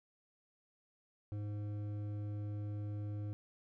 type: tone with hard clipping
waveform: triangle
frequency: 103.83 Hz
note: G#2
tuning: in tune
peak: -40 dBFS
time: 1.32-3.33 s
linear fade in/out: 0 ms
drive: 13 dB
effects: none